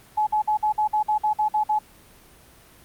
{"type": "tone bursts", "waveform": "sine", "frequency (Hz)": 852, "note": "G#5", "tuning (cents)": 44, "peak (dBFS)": -18, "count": 11, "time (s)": [0.17, 1.79], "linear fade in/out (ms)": 10, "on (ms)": 100, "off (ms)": 52, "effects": ["pink hiss -51 dBFS RMS until 2.84 s", "Opus 32 kbps"]}